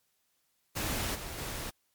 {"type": "noise with level steps", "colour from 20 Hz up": "pink", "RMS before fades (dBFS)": [-33, -41, -38], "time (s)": [0.75, 1.71], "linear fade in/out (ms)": 20, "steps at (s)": [1.14, 1.37], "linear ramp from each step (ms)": 20, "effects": ["white hiss -75 dBFS RMS until 1.94 s", "MP3 96 kbps"]}